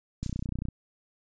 violet noise with exponential decay, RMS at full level -34 dBFS, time 0.23-0.46 s, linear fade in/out 0 ms, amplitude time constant 49 ms
click train, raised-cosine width 5 ms, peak -20 dBFS, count 15, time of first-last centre 0.23-0.686 s, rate 30.7 Hz
effects resampled to 16000 Hz

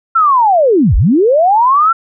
sine linear two-way sweep, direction down then up, 1372 to 36 to 1372 Hz, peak -6 dBFS, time 0.15-1.93 s, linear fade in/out 10 ms, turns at 0.96 s, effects none

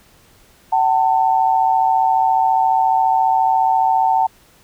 sine tone pair together, 759.5 / 894 Hz, F#5 / A5, +45 / +27 cents, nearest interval minor third, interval 282 cents, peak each -15 dBFS, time 0.72-4.27 s, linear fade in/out 10 ms, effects pink hiss -51 dBFS RMS until 4.63 s

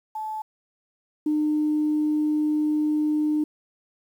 sine tone pair in turn, 867 / 303.1 Hz, A5 / D#4, -26 / -45 cents, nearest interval octave + tritone, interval 1819 cents, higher first, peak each -28 / -19 dBFS, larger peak second, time 0.15-0.42 / 1.26-3.44 s, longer second, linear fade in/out 5 ms, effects tanh soft clip ceiling -15 dBFS + 9-bit

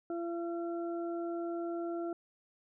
harmonic tone, 340 Hz, F4, 46 cents flat, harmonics 1 / 2 / 4, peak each -35 / -41 / -49 dBFS, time 0.1-2.13 s, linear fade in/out 2 ms, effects none

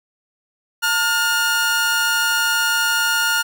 sawtooth tone pair together, 897 / 1423.9 Hz, A5 / F6, +33 / +33 cents, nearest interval minor sixth, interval 800 cents, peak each -22 / -13 dBFS, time 0.82-3.43 s, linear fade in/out 20 ms, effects none

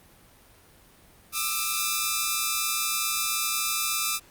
5% pulse tone pair together, 1197 / 1315.9 Hz, D6 / E6, +33 / -3 cents, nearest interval major second, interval 164 cents, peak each -16 dBFS, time 1.32-4.2 s, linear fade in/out 50 ms, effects pink hiss -55 dBFS RMS until 4.3 s + Opus 32 kbps

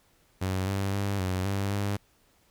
sawtooth tone with pitch steps, 94 / 97.9 / 100.1 / 92.7 / 99 / 100.9 Hz, F#2 / G2 / G2 / F#2 / G2 / G#2, +28 / -2 / +37 / +4 / +18 / -49 cents, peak -23 dBFS, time 0.41-1.97 s, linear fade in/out 10 ms, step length 260 ms, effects pink hiss -65 dBFS RMS until 2.5 s

